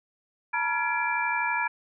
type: tone cluster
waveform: sine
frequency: 890 / 962 / 1386 / 1683 / 2349 Hz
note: A5 / B5 / F6 / G#6 / D7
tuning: +20 / -46 / -14 / +23 / 0 cents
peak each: -33 / -29 / -34 / -30 / -30 dBFS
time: 0.53-1.68 s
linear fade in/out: 10 ms
effects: none